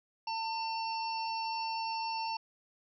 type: harmonic tone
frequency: 901 Hz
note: A5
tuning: 41 cents sharp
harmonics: 1 / 3 / 5 / 6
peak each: -34 / -43 / -44 / -44 dBFS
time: 0.27-2.37 s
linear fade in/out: 5 ms
effects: none